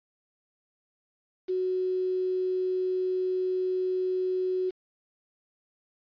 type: tone with quantisation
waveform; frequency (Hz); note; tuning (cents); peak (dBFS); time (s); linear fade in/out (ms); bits
sine; 370; F#4; 0; -25; 1.48-4.71; 20; 8
effects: resampled to 11025 Hz